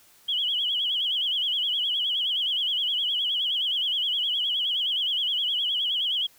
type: tone with vibrato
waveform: sine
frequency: 3129 Hz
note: G7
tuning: 4 cents flat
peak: -23 dBFS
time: 0.28-6.27 s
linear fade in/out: 10 ms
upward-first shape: sine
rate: 9.6 Hz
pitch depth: 130 cents each way
effects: white hiss -57 dBFS RMS until 6.38 s